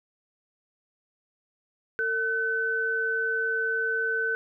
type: tone pair together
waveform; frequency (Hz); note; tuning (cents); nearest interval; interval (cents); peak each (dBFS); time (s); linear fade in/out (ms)
sine; 450.9 / 1515.1; A4 / F#6; +42 / +41; octave + major sixth; 2099; -31 / -25; 1.99-4.35; 0
effects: none